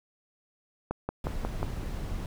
click train, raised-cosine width 1 ms, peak -16 dBFS, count 5, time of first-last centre 0.91-1.629 s, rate 5.56 Hz
brown noise, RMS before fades -34 dBFS, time 1.24-2.26 s, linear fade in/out 2 ms
effects none

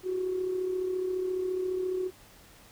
sine tone with amplitude modulation, 370 Hz, F#4, in tune, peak -25 dBFS, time 0.03-2.11 s, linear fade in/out 50 ms, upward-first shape sine, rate 34.5 Hz, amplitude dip 50%, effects tanh soft clip ceiling -21 dBFS + pink hiss -55 dBFS RMS until 2.71 s

